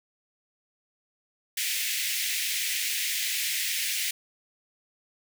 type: high-pass noise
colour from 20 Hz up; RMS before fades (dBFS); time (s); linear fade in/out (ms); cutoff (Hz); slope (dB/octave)
pink; -29; 1.57-4.11; 5; 1900; 48
effects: none